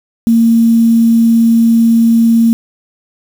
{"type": "tone with quantisation", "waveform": "sine", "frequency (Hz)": 229.5, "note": "A#3", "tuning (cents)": -27, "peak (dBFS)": -5, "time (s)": [0.27, 2.53], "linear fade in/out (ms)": 0, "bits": 5, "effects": []}